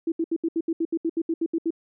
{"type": "tone bursts", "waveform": "sine", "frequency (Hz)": 329.6, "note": "E4", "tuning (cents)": 0, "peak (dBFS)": -21, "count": 14, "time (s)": [0.07, 1.706], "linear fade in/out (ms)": 5, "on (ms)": 50, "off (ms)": 72, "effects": []}